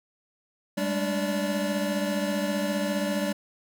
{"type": "tone cluster", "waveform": "square", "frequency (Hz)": [198.7, 213.7, 292.6, 577], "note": ["G3", "G#3", "D4", "D5"], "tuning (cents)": [24, 50, -6, -31], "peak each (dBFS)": [-30, -35, -33, -31], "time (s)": [0.77, 3.33], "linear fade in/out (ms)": 10, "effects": []}